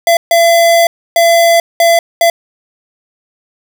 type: tone bursts at uneven times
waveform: square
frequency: 676 Hz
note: E5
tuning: 43 cents sharp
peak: -6 dBFS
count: 5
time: 0.07-0.17 / 0.31-0.87 / 1.16-1.6 / 1.8-1.99 / 2.21-2.3 s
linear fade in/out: 2 ms
effects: none